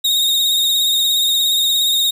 40% pulse tone with vibrato, 3729 Hz, A#7, in tune, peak -12 dBFS, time 0.04-2.11 s, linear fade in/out 10 ms, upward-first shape triangle, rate 17 Hz, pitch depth 50 cents each way, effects 8-bit

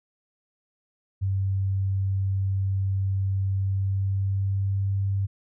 sine tone with pitch glide, 96.8 to 98.21 Hz, G2 to G2, -21 to +4 cents, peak -22 dBFS, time 1.21-5.27 s, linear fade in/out 20 ms, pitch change +25 cents, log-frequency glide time 3.52-4.94 s, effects none

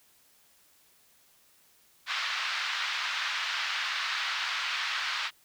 pink band-pass noise, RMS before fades -32 dBFS, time 2.06-5.31 s, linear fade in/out 50 ms, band 1200 to 4500 Hz, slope 24 dB/octave, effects white hiss -63 dBFS RMS until 5.44 s

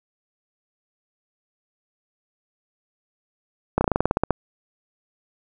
slowing click train, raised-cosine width 1 ms, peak -4 dBFS, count 12, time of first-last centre 3.78-4.307 s, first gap 30 ms, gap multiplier 1.09, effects none

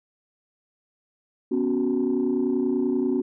sine chord, B suspended second, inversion none, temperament equal, 246.9 / 277.2 / 370 Hz, B3 / C#4 / F#4, 0 / 0 / 0 cents, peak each -24 dBFS, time 1.51-3.22 s, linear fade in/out 10 ms, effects tanh soft clip ceiling -15 dBFS

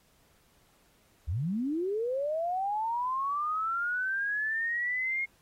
sine linear sweep, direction up, 65.41 to 2159 Hz, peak -28 dBFS, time 1.27-5.26 s, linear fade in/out 20 ms, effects pink hiss -66 dBFS RMS until 5.41 s + AAC 48 kbps

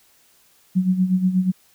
sine tone with tremolo, 185 Hz, F#3, in tune, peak -13 dBFS, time 0.75-1.52 s, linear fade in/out 20 ms, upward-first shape sine, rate 8.3 Hz, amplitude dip 70%, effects white hiss -57 dBFS RMS until 1.74 s

